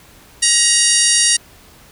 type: harmonic tone with a mistuned harmonic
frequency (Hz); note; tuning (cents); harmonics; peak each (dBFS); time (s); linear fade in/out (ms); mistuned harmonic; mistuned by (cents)
948; A#5; +29; 2 / 3 / 4 / 5 / 6 / 7 / 8 / 9 / 10; -22 / -22 / -22 / -18 / -17 / -21 / -22 / -21 / -17; 0.42-1.37; 10; 5; -46
effects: pink hiss -45 dBFS RMS until 1.91 s